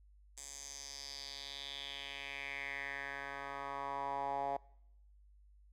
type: tone with band-pass filter sweep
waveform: 10% pulse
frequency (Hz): 139.3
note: C#3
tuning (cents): +9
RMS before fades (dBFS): -43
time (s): 0.37-4.57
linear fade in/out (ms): 5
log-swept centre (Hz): 7500 to 740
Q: 4.1
effects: noise-tail reverb RT60 0.8 s tail -24 dB re dry + added 50 Hz sine -60 dBFS peak until 5.72 s